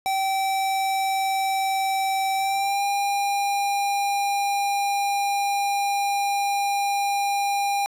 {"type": "tone with pitch glide", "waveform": "square", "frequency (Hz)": [773, 803], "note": ["G5", "G5"], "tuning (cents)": [-24, 41], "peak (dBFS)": -22, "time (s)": [0.06, 7.86], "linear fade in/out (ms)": 0, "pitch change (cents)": 65, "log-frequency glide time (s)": [2.36, 2.83], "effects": ["resampled to 32000 Hz", "8-bit"]}